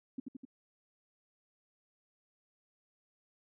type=tone with echo; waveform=sine; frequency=261.6 Hz; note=C4; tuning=in tune; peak=-35 dBFS; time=0.18-0.2 s; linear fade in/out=5 ms; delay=84 ms; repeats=3; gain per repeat=-3 dB; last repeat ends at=0.452 s; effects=none